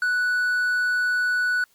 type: tone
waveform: triangle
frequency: 1480 Hz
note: F#6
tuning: in tune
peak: -18 dBFS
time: 0.02-1.64 s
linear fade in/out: 2 ms
effects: white hiss -62 dBFS RMS until 1.74 s + Opus 48 kbps